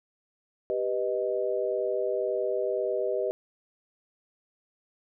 sine chord, G augmented, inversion none, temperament equal, 392 / 493.9 / 622.3 Hz, G4 / B4 / D#5, 0 / 0 / 0 cents, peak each -30 dBFS, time 0.7-3.31 s, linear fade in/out 0 ms, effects none

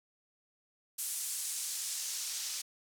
white noise with band-pass filter sweep, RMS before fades -38 dBFS, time 0.98-2.62 s, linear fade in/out 10 ms, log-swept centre 9200 to 5400 Hz, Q 1.2, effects none

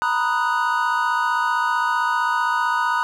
triangle chord, B major seventh, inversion third, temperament equal, 932.3 / 987.8 / 1244.5 / 1480 Hz, A#5 / B5 / D#6 / F#6, 0 / 0 / 0 / 0 cents, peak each -22 dBFS, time 0.02-3.03 s, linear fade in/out 0 ms, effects none

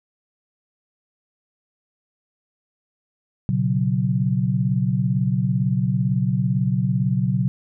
sine chord, B suspended second, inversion none, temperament equal with one note detuned, 120.72 / 138.59 / 185 Hz, B2 / C#3 / F#3, -39 / 0 / 0 cents, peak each -22 dBFS, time 3.49-7.48 s, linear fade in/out 0 ms, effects none

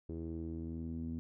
sawtooth tone with low-pass filter sweep, 82 Hz, E2, 9 cents flat, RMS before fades -41 dBFS, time 0.09-1.19 s, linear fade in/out 0 ms, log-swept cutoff 370 to 240 Hz, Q 4.6, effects none

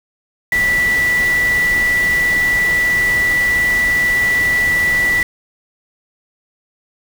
sine tone in noise, 1963 Hz, B6, 11 cents flat, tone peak -12 dBFS, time 0.52-5.23 s, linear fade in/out 2 ms, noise pink, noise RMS -26 dBFS, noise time 0.52-5.23 s, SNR +11 dB, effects none

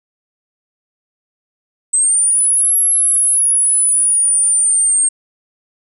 sine linear two-way sweep, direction up then down, 8110 to 11260 to 8500 Hz, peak -10 dBFS, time 1.93-5.09 s, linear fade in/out 10 ms, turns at 2.76 s, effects none

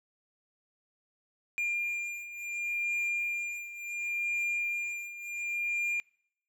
triangle beating tone pair, 2401 / 2401.7 Hz, D7 / D7, +38 / +38 cents, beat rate 0.7 Hz, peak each -31 / -35 dBFS, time 1.58-6 s, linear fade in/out 0 ms, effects noise-tail reverb RT60 0.7 s tail -26 dB re dry

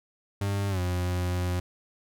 40% pulse tone with pitch glide, 100 to 89.61 Hz, G2 to F2, +35 to +45 cents, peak -25 dBFS, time 0.41-1.6 s, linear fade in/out 5 ms, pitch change -190 cents, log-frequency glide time 0.69-0.8 s, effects none

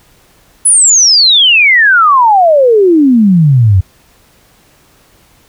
sine exponential sweep, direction down, 10390 to 88.8 Hz, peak -3 dBFS, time 0.65-3.81 s, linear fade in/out 10 ms, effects pink hiss -47 dBFS RMS until 5.48 s

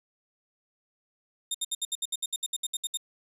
20% pulse tone bursts, 3660 Hz, A#7, 32 cents flat, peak -22 dBFS, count 15, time 1.51-2.973 s, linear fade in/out 5 ms, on 35 ms, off 67 ms, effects none

